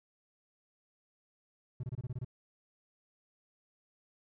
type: tone bursts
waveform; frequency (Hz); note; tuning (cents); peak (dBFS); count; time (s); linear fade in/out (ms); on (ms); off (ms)
triangle; 124.9; B2; +20; -33; 8; 1.8-2.247; 5; 34; 25
effects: none